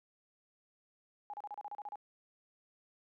sine tone bursts, 828 Hz, G#5, 5 cents flat, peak -40 dBFS, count 10, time 1.3-1.956 s, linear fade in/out 0 ms, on 35 ms, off 34 ms, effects high-pass 400 Hz 12 dB/octave

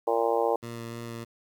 harmonic tone, 115.3 Hz, A#2, 19 cents flat, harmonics 3 / 4 / 5 / 6 / 7 / 8 / 9, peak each -33 / -26 / -29 / -34 / -29 / -35 / -36 dBFS, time 0.07-0.56 s, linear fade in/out 5 ms
15% pulse tone with vibrato, 116.54 Hz, A#2, in tune, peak -29 dBFS, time 0.62-1.25 s, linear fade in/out 20 ms, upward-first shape sine, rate 3.2 Hz, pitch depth 14 cents each way
effects 9-bit

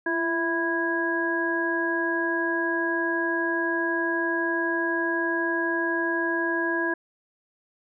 harmonic tone with a mistuned harmonic, 329.6 Hz, E4, in tune, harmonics 1 / 2 / 3 / 5, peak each -27 / -33 / -32 / -26 dBFS, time 0.06-6.94 s, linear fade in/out 5 ms, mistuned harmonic 1, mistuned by +43 cents, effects none

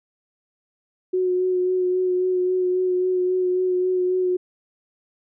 sine tone with vibrato, 366.3 Hz, F#4, 17 cents flat, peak -18 dBFS, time 1.13-4.37 s, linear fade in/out 10 ms, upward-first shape sine, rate 3.7 Hz, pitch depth 18 cents each way, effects none

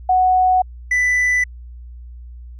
sine / triangle tone pair in turn, 740 / 1988.2 Hz, F#5 / B6, 0 / +11 cents, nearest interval octave + perfect fourth, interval 1711 cents, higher second, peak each -11 / -12 dBFS, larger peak first, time 0.09-0.62 / 0.91-1.44 s, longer neither, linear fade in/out 5 ms, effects added 60 Hz sine -33 dBFS peak until 2.59 s + resampled to 22050 Hz

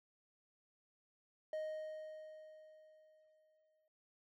triangle tone with exponential decay, 622.3 Hz, D#5, in tune, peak -36 dBFS, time 1.53-3.88 s, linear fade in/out 2 ms, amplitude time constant 510 ms, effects none

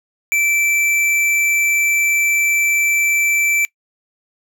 sine tone with hard clipping, 2331 Hz, D7, 14 cents flat, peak -15 dBFS, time 0.32-3.65 s, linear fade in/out 0 ms, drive 15 dB, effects noise-tail reverb RT60 0.1 s tail -23 dB re dry

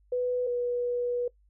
sine tone pair in turn, 495.8 / 486.7 Hz, B4 / B4, +7 / -25 cents, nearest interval unison, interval 32 cents, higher first, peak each -25 / -26 dBFS, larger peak first, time 0.12-0.47 / 0.47-1.28 s, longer second, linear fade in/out 5 ms, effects noise-tail reverb RT60 0.1 s tail -20 dB re dry + added 50 Hz sine -60 dBFS peak until 1.49 s

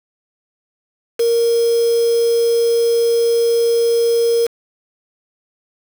sine tone with quantisation, 466.2 Hz, A#4, in tune, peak -12 dBFS, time 1.19-4.47 s, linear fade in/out 10 ms, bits 4, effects none

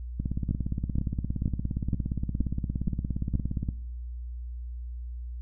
two click trains, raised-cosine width 5 ms, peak -14 / -17 dBFS, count 7 / 61, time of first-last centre 0.51-3.354 / 0.2-3.688 s, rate 2.11 / 17.2 Hz, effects noise-tail reverb RT60 0.8 s tail -20 dB re dry + added 60 Hz sine -34 dBFS peak until 5.41 s

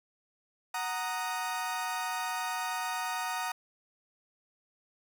30% pulse chord, D# minor, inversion first, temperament equal, 740 / 932.3 / 1244.5 Hz, F#5 / A#5 / D#6, 0 / 0 / 0 cents, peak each -34 / -33 / -35 dBFS, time 0.74-3.52 s, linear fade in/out 5 ms, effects none

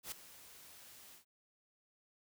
white noise with ADSR envelope, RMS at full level -42 dBFS, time 0.03-1.25 s, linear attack 89 ms, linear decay 4 ms, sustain -15 dB, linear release 110 ms, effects none

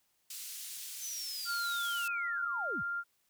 white band-pass noise, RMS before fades -44 dBFS, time 0.3-2.08 s, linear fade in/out 5 ms, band 3400 to 14000 Hz, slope 12 dB/octave
sine linear sweep, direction down, 6272 to 36.32 Hz, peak -39 dBFS, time 0.99-2.84 s, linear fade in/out 50 ms
sine tone, 1396 Hz, F6, 1 cent flat, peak -33 dBFS, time 1.45-3.04 s, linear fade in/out 50 ms
effects white hiss -75 dBFS RMS until 3.29 s

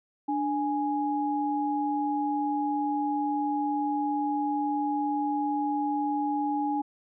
sine tone pair together, 293.7 / 830.7 Hz, D4 / G#5, 0 / 0 cents, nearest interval octave + tritone, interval 1800 cents, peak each -28 dBFS, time 0.28-6.82 s, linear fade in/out 10 ms, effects none

